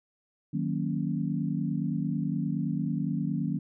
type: chord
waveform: sine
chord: D# minor seventh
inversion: none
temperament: equal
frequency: 155.56 / 185 / 233.1 / 277.2 Hz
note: D#3 / F#3 / A#3 / C#4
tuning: 0 / 0 / 0 / 0 cents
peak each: -31 / -32 / -33 / -34 dBFS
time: 0.53-3.59 s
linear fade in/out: 10 ms
effects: none